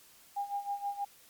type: tone with tremolo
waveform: sine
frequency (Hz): 807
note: G#5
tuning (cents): -50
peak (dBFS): -30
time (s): 0.36-1.05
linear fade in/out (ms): 10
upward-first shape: sine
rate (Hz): 6.3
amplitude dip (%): 80
effects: white hiss -59 dBFS RMS until 1.29 s + MP3 96 kbps